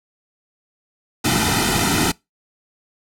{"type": "noise with comb filter", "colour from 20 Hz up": "pink", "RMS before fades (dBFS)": -18, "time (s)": [1.24, 2.12], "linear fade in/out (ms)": 10, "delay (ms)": 1.8, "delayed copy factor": -1, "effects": ["noise-tail reverb RT60 0.2 s tail -24 dB re dry", "low-pass 12000 Hz 12 dB/octave"]}